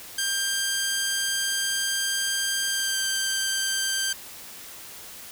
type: tone with pitch glide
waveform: 10% pulse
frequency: 1590 to 1572.6 Hz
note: G6 to G6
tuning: +24 to +5 cents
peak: -15 dBFS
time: 0.18-4.13 s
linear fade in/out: 5 ms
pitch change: -19 cents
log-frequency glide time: 2.68-3.02 s
effects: white hiss -42 dBFS RMS until 5.31 s